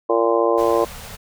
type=harmonic tone; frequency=115.1 Hz; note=A#2; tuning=22 cents flat; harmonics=3 / 4 / 5 / 6 / 7 / 8 / 9; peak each=-21 / -19 / -20 / -26 / -27 / -34 / -23 dBFS; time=0.09-0.85 s; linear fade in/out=10 ms
type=band-stop noise; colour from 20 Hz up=pink; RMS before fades=-36 dBFS; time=0.57-1.17 s; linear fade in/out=20 ms; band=240 to 420 Hz; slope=96 dB/octave
effects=none